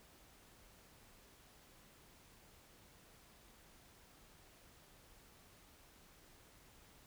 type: silence
effects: pink hiss -64 dBFS RMS until 7.06 s